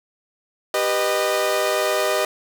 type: chord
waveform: sawtooth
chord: G augmented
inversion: none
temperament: equal with one note detuned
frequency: 392 / 493.9 / 615.1 Hz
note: G4 / B4 / D#5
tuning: 0 / 0 / -20 cents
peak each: -21 / -21 / -17 dBFS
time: 0.74-2.25 s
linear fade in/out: 2 ms
effects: none